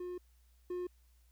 triangle tone pair in turn, 358.2 / 358.2 Hz, F4 / F4, +44 / +44 cents, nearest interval unison, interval 0 cents, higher neither, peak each -37 / -34 dBFS, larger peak second, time 0-0.18 / 0.7-0.87 s, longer first, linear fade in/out 5 ms, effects added 60 Hz sine -63 dBFS peak until 1.31 s + white hiss -75 dBFS RMS until 1.31 s

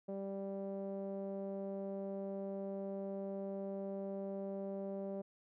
sawtooth tone with low-pass filter, 196 Hz, G3, in tune, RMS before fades -42 dBFS, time 0.08-5.22 s, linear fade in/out 10 ms, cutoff 560 Hz, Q 3.6, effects none

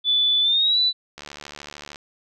sine tone with pitch glide, 3479 to 3973 Hz, A7 to B7, -20 to +10 cents, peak -16 dBFS, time 0.04-0.93 s, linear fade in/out 50 ms, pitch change +230 cents, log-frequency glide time 0.41-0.79 s
click train, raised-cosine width 0.2 ms, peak -19 dBFS, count 58, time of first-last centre 1.18-1.959 s, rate 73.2 Hz
effects none

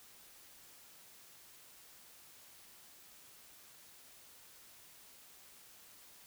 silence, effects white hiss -59 dBFS RMS until 6.26 s

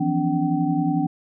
sine tone cluster, 163.2 / 174.5 / 254.8 / 287.6 / 765 Hz, E3 / F3 / C4 / D4 / G5, -17 / -1 / -46 / -36 / -42 cents, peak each -25 / -28 / -26 / -22 / -28 dBFS, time 0-1.07 s, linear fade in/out 10 ms, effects none

